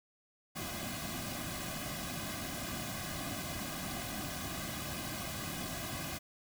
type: noise with comb filter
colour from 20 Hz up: pink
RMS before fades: -40 dBFS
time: 0.55-6.19 s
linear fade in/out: 20 ms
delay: 2.2 ms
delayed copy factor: -0.95
effects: none